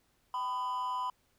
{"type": "tone with amplitude modulation", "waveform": "triangle", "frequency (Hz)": 1002, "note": "B5", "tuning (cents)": 25, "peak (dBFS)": -27, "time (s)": [0.34, 1.1], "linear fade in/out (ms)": 2, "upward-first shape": "sine", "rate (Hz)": 228, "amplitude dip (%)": 65, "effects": ["pink hiss -72 dBFS RMS until 1.38 s"]}